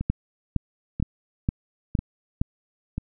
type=two click trains; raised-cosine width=5 ms; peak=-15 / -9 dBFS; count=4 / 6; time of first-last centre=0.01-2.98 / 0.1-2.415 s; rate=1.01 / 2.16 Hz; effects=none